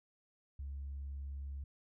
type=tone; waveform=sine; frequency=69.5 Hz; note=C#2; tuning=5 cents sharp; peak=-39 dBFS; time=0.59-1.64 s; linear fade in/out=5 ms; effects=tanh soft clip ceiling -37 dBFS

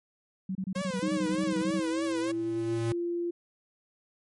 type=tone bursts; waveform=sine; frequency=189.2 Hz; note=F#3; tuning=39 cents sharp; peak=-29 dBFS; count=15; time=0.49-1.798 s; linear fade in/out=5 ms; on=62 ms; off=27 ms
type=tone with vibrato; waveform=sawtooth; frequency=528 Hz; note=C5; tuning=16 cents sharp; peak=-29 dBFS; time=0.75-2.32 s; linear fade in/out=10 ms; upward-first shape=triangle; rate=3.3 Hz; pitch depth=170 cents each way
type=tone with pitch glide; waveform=sine; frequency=311.1 to 345.2 Hz; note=D#4 to F4; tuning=0 to -20 cents; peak=-28 dBFS; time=1.02-3.31 s; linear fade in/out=10 ms; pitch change=+180 cents; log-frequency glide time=1.22-2.91 s
type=tone with exponential growth; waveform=square; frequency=115.7 Hz; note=A#2; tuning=13 cents flat; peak=-28 dBFS; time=1.72-2.92 s; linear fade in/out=0 ms; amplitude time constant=260 ms
effects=MP3 48 kbps

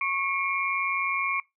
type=tone cluster; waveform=sine; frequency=1099 / 2180 / 2361 Hz; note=C#6 / C#7 / D7; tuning=-15 / -29 / +9 cents; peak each=-29 dBFS; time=0.01-1.4 s; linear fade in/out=2 ms; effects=noise-tail reverb RT60 0.2 s tail -24 dB re dry

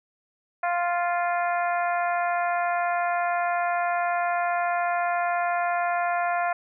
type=harmonic tone; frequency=349.2 Hz; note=F4; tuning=in tune; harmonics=2 / 3 / 4 / 5 / 6 / 7; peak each=-24 / -31 / -31 / -34 / -38 / -39 dBFS; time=0.63-6.53 s; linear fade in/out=5 ms; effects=none

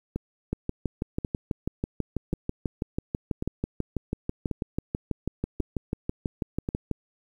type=two click trains; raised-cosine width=3 ms; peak=-16 / -14 dBFS; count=7 / 40; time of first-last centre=0.16-6.689 / 0.53-6.913 s; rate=0.919 / 6.11 Hz; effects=9-bit

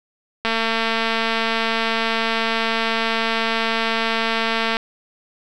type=click train; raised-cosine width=0.3 ms; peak=-5 dBFS; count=977; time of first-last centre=0.45-4.769 s; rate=226 Hz; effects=none

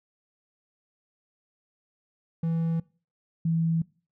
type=tone pair in turn; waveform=triangle / sine; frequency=164.81 / 164.21 Hz; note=E3 / E3; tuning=0 / -6 cents; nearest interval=unison; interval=6 cents; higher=first; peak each=-22 dBFS; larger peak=neither; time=2.43-2.8 / 3.45-3.82 s; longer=neither; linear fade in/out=5 ms; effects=noise-tail reverb RT60 0.4 s tail -23 dB re dry

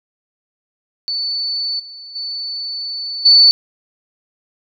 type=tone with level steps; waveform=sine; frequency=4488 Hz; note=C#8; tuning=21 cents sharp; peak=-18 / -32 / -22 / -5 dBFS; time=1.08-3.51 s; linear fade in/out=0 ms; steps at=1.79 / 2.15 / 3.25 s; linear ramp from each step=10 ms; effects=none

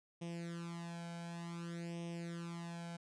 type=tone with flanger; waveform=sawtooth; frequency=170 Hz; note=F3; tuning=46 cents flat; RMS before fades=-45 dBFS; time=0.21-2.97 s; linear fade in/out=10 ms; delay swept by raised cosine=0.34 to 1.31 ms; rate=0.55 Hz; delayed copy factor=+0.85; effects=resampled to 22050 Hz

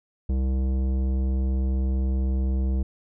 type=tone with tanh clipping; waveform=sine; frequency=65.41 Hz; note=C2; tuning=in tune; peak=-23 dBFS; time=0.29-2.83 s; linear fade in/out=5 ms; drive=14 dB; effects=none

